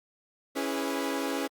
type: chord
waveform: sawtooth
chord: C# minor seventh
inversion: none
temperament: equal with one note detuned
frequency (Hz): 277.2 / 329.6 / 410.5 / 493.9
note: C#4 / E4 / G#4 / B4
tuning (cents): 0 / 0 / -20 / 0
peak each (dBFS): -28 / -32 / -32 / -33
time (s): 0.55-1.48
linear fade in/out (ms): 20
effects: Opus 48 kbps